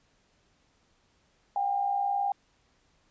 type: tone pair together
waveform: sine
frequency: 740 / 799.7 Hz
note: F#5 / G5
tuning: 0 / +34 cents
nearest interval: minor second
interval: 134 cents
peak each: -33 / -26 dBFS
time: 1.56-2.32 s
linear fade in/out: 2 ms
effects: pink hiss -68 dBFS RMS until 3.1 s + resampled to 16000 Hz